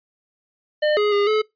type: tone with pitch steps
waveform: square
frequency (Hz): 604 / 417.2 / 407.3 / 430.4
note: D5 / G#4 / G#4 / A4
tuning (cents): +48 / +8 / -34 / -38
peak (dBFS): -17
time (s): 0.82-1.42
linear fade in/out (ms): 10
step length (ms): 150
effects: noise-tail reverb RT60 0.2 s tail -25 dB re dry + resampled to 11025 Hz